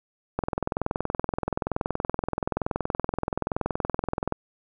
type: click train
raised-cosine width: 1 ms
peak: -11 dBFS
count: 84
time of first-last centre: 0.39-4.324 s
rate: 21.1 Hz
effects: none